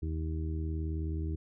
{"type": "harmonic tone", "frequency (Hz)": 79.1, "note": "D#2", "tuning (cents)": 29, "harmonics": [1, 2, 3, 4, 5], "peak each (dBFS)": [-32, -41, -50, -41, -47], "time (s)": [0.02, 1.36], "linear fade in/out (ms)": 10, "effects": []}